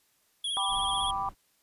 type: tone with vibrato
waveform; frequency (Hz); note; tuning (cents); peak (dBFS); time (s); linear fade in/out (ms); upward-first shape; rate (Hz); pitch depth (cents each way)
square; 3291; G#7; -16; -30; 0.44-1.11; 5; triangle; 16; 65
type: chord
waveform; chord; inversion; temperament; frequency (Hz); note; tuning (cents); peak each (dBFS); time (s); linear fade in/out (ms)
sine; G major; none; equal; 784 / 987.8 / 1174.7; G5 / B5 / D6; 0 / 0 / 0; -33; 0.57-1.29; 0
type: noise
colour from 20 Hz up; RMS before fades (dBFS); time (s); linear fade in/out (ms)
brown; -44; 0.68-1.35; 50
effects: white hiss -69 dBFS RMS until 1.62 s + resampled to 32000 Hz